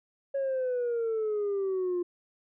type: exponential sweep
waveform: sine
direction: down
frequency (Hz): 554.4 to 349.2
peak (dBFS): -25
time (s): 0.34-2.03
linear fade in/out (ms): 10
effects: tanh soft clip ceiling -25 dBFS